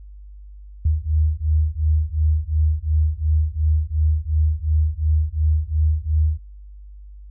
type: beating tone pair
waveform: sine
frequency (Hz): 76 / 78.8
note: D#2 / D#2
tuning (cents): -40 / +23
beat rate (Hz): 2.8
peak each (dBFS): -19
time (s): 0.85-6.39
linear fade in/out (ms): 5
effects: added 50 Hz sine -37 dBFS peak until 7.3 s